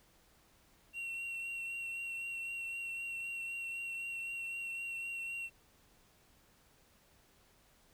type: tone with vibrato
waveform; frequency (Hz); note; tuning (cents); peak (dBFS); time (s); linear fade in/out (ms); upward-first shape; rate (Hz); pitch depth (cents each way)
triangle; 2733; F7; -38; -37; 0.93-5.5; 50; triangle; 3.9; 19
effects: pink hiss -67 dBFS RMS until 7.93 s